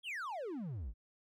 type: exponential sweep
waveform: triangle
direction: down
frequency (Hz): 3421 to 46.25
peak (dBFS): -37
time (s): 0.03-0.94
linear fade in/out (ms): 50
effects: none